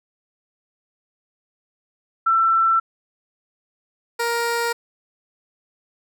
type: tone pair in turn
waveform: sine / 15% pulse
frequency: 1339 / 468.9 Hz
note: E6 / A#4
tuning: +27 / +10 cents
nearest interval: octave + tritone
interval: 1817 cents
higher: first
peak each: -14 dBFS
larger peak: neither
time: 2.26-2.8 / 4.19-4.73 s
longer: neither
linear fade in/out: 10 ms
effects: none